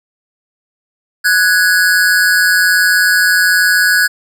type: tone pair together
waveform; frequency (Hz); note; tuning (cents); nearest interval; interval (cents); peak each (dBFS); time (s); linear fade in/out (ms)
square; 1480 / 1661.2; F#6 / G#6; 0 / 0; major second; 200; -12; 1.24-4.08; 20
effects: none